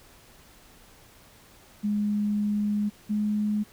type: tone pair in turn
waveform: sine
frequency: 207.7 / 210.1 Hz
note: G#3 / G#3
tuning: 0 / +20 cents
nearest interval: unison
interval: 20 cents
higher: second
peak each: -23 dBFS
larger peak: neither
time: 1.83-2.9 / 3.09-3.64 s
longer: first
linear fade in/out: 20 ms
effects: pink hiss -54 dBFS RMS until 3.72 s